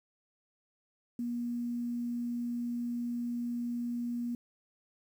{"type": "tone", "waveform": "sine", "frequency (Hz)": 239.3, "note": "A#3", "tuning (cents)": 46, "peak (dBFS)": -32, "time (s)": [1.19, 4.35], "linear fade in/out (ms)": 2, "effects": ["10-bit"]}